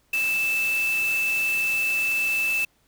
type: tone in noise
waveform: sine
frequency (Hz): 2637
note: E7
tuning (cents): 0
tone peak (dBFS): -21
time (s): 0.13-2.65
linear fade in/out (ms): 5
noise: white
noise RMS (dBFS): -35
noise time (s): 0.13-2.65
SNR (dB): +11
effects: pink hiss -65 dBFS RMS until 2.87 s